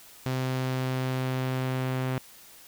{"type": "tone with low-pass filter sweep", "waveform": "sawtooth", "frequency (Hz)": 129.6, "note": "C3", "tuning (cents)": -16, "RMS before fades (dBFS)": -29, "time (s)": [0.26, 2.18], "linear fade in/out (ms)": 0, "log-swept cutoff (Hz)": [5600, 2900], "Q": 0.87, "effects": ["white hiss -51 dBFS RMS until 2.67 s"]}